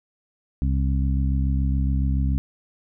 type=harmonic tone; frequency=67.1 Hz; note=C2; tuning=44 cents sharp; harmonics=1 / 2 / 3 / 4; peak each=-20 / -26 / -30 / -32 dBFS; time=0.62-2.38 s; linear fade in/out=0 ms; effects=none